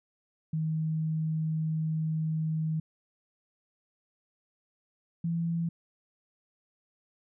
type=tone pair in turn; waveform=sine; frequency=158.1 / 167.5 Hz; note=D#3 / E3; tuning=+28 / +28 cents; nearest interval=minor second; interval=100 cents; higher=second; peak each=-27 dBFS; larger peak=neither; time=0.53-2.8 / 5.24-5.69 s; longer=first; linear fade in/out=5 ms; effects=none